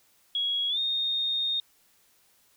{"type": "tone with pitch glide", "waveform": "sine", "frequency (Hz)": [3322, 3686], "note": ["G#7", "A#7"], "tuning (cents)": [0, -20], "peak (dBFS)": -25, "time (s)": [0.35, 1.6], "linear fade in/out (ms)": 2, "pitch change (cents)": 180, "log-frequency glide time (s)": [0.69, 0.79], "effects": ["white hiss -64 dBFS RMS until 2.56 s"]}